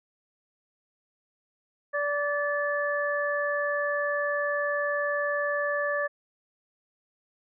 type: harmonic tone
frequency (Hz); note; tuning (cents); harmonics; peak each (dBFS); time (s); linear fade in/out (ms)
580; D5; -22; 1 / 2 / 3; -28 / -33 / -29; 1.93-6.08; 20
effects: none